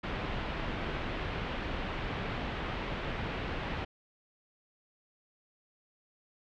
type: low-pass noise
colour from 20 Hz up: pink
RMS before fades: -36 dBFS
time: 0.03-3.85 s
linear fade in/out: 10 ms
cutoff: 3200 Hz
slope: 24 dB/octave
effects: none